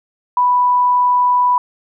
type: tone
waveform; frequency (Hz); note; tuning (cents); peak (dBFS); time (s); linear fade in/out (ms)
sine; 987.8; B5; 0; -10; 0.37-1.58; 2
effects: none